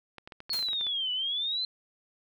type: clicks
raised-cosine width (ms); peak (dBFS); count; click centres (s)
0.3; -27; 12; 0.183 / 0.275 / 0.322 / 0.404 / 0.495 / 0.544 / 0.591 / 0.627 / 0.686 / 0.732 / 0.811 / 0.868
type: exponential two-way sweep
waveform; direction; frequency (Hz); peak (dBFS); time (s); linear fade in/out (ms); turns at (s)
sine; down then up; 4400 to 2945 to 4126; -28; 0.5-1.65; 2; 1.12
type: noise with exponential decay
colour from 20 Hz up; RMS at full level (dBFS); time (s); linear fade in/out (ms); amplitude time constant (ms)
white; -36; 0.53-0.78; 1; 53
effects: none